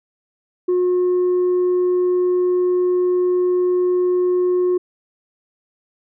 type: tone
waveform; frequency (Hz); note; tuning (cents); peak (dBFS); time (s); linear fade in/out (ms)
sine; 360.9; F#4; -43; -12; 0.68-4.78; 10
effects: tanh soft clip ceiling -13 dBFS